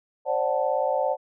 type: chord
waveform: sine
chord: D dominant seventh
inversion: third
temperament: equal with one note detuned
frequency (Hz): 529.6 / 587.3 / 740 / 880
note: C5 / D5 / F#5 / A5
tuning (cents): +21 / 0 / 0 / 0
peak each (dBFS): -26 / -26 / -28 / -29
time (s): 0.25-1.17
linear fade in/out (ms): 50
effects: none